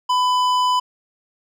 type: tone with hard clipping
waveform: triangle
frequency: 1000 Hz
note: B5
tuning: 21 cents sharp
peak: -17 dBFS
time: 0.09-0.8 s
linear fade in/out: 10 ms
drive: 15 dB
effects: none